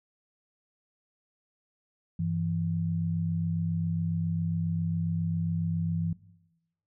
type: tone pair together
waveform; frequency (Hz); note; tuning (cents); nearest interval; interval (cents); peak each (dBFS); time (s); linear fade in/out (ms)
sine; 98.76 / 166.1; G2 / E3; +13 / +13; major sixth; 900; -32 / -28; 2.19-6.13; 5
effects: noise-tail reverb RT60 0.9 s tail -19 dB re dry

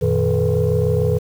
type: tone cluster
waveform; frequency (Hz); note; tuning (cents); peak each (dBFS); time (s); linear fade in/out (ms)
sine; 90.5 / 117.3 / 156.9 / 429.7 / 490.2; F#2 / A#2 / D#3 / A4 / B4; -38 / +11 / +15 / -41 / -13; -20; 0.01-1.19; 20
effects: tanh soft clip ceiling -8 dBFS + 7-bit

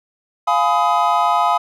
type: chord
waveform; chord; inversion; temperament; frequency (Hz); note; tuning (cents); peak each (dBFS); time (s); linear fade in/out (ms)
triangle; F half-diminished seventh; none; just; 698.5 / 838.1 / 1005.8 / 1257.2; F5 / Ab5 / Cb6 / Eb6; 0 / +16 / +31 / +18; -17; 0.47-1.58; 10
effects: none

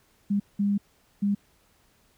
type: tone bursts at uneven times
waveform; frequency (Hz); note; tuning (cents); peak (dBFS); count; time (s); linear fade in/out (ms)
sine; 202; G#3; -48; -21; 3; 0.3-0.4 / 0.59-0.78 / 1.22-1.35; 10
effects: pink hiss -64 dBFS RMS until 2.17 s

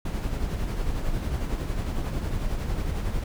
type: noise with tremolo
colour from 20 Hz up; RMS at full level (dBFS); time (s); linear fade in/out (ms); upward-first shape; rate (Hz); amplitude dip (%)
brown; -26; 0.05-3.24; 5; sine; 11; 40
effects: none

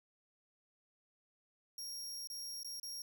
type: tone with dropouts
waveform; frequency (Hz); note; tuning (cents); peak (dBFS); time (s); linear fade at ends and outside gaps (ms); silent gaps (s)
sawtooth; 5588; F8; 0; -40; 1.78-3.02; 2; 2.273-2.3 / 2.632-2.646 / 2.799-2.83
effects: none

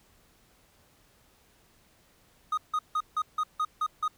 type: tone bursts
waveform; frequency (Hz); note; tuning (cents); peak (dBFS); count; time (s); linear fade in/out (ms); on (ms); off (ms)
triangle; 1244.5; D#6; 0; -23; 8; 2.52-4.08; 5; 55; 160
effects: pink hiss -63 dBFS RMS until 4.17 s

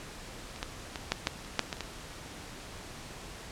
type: clicks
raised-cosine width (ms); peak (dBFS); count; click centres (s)
0.2; -26 / -16 / -19 / -9 / -9 / -30 / -7 / -16 / -30 / -17; 10; 0.561 / 0.629 / 0.958 / 1.12 / 1.271 / 1.448 / 1.593 / 1.728 / 1.769 / 1.807
effects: pink hiss -45 dBFS RMS until 3.51 s + low-pass 9000 Hz 12 dB/octave

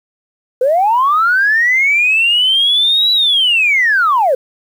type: linear two-way sweep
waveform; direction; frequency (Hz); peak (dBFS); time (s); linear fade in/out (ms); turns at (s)
sine; up then down; 482.6 to 3951 to 482.6; -8; 0.61-4.35; 5; 3.12
effects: tanh soft clip ceiling -4 dBFS + 7-bit

